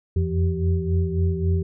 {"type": "tone cluster", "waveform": "sine", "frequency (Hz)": [86, 89.7, 169.7, 387], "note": ["F2", "F2", "F3", "G4"], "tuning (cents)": [-26, 47, -49, -22], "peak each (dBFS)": [-22, -24, -27, -29], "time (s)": [0.16, 1.63], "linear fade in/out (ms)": 5, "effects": []}